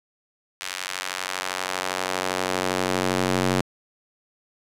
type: tone with high-pass filter sweep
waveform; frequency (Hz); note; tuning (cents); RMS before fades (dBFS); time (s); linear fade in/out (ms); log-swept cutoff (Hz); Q
square; 46.25; F#1; 0; -26; 0.61-3.61; 0; 2000 to 180; 0.72
effects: low-pass 11000 Hz 12 dB/octave